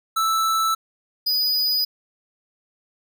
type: tone pair in turn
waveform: square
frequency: 1318.5 / 4954 Hz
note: E6 / D#8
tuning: 0 / -8 cents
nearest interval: octave + major seventh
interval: 2292 cents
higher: second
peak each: -19 dBFS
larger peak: neither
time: 0.16-0.75 / 1.26-1.85 s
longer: neither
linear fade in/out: 10 ms
effects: none